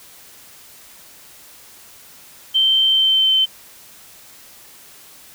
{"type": "tone with pitch glide", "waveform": "sine", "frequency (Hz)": [3118, 3084], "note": ["G7", "G7"], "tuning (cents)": [-10, -29], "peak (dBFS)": -12, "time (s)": [2.54, 3.46], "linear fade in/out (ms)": 20, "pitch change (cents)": -19, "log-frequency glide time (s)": [2.89, 3.34], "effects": ["white hiss -44 dBFS RMS until 5.34 s"]}